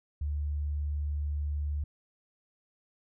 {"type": "tone", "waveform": "sine", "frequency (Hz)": 73.42, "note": "D2", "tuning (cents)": 0, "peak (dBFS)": -29, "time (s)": [0.21, 1.84], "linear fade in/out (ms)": 5, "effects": []}